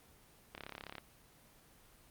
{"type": "click train", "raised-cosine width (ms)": 0.3, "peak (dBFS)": -28, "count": 16, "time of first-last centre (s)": [0.55, 0.982], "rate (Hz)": 34.7, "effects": ["pink hiss -63 dBFS RMS until 2.1 s", "Opus 24 kbps"]}